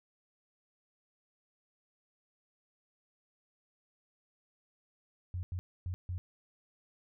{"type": "tone bursts at uneven times", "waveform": "sine", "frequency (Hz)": 89.9, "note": "F#2", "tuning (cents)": -49, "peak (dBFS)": -34, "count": 4, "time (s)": [[5.34, 5.43], [5.52, 5.59], [5.86, 5.94], [6.09, 6.18]], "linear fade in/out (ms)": 0, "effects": []}